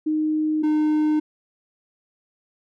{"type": "tone pair in turn", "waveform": ["sine", "triangle"], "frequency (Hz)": [308.9, 305.5], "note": ["D#4", "D#4"], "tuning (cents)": [-12, -32], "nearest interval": "unison", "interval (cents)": 20, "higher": "first", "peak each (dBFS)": [-19, -15], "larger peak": "second", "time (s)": [[0.06, 0.63], [0.63, 1.2]], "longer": "neither", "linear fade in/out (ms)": 10, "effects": []}